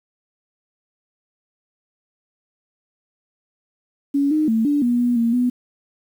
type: tone with pitch steps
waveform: sine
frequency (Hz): 281.3 / 307.7 / 223.8 / 290 / 241.4 / 242.8 / 231.9 / 247.1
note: C#4 / D#4 / A3 / D4 / B3 / B3 / A#3 / B3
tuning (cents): +26 / -19 / +30 / -22 / -39 / -29 / -9 / +1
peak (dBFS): -15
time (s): 4.14-5.5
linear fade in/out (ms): 10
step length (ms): 170
effects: 8-bit